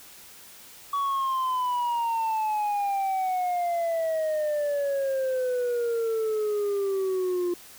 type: exponential sweep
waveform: sine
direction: down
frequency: 1134 to 349.2 Hz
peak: -21 dBFS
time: 0.93-7.54 s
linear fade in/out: 5 ms
effects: tanh soft clip ceiling -23 dBFS + white hiss -48 dBFS RMS until 7.78 s